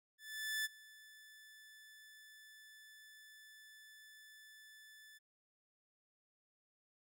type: tone with ADSR envelope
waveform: sawtooth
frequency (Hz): 1747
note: A6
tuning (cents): -13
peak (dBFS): -32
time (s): 0.18-5.19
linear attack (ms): 470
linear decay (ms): 25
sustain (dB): -22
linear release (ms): 21
effects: none